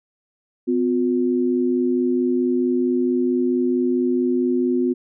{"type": "tone pair together", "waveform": "sine", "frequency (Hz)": [253.6, 358.1], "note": ["B3", "F4"], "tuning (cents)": [46, 43], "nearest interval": "tritone", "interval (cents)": 597, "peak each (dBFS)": [-19, -20], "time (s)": [0.67, 4.94], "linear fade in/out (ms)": 20, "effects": []}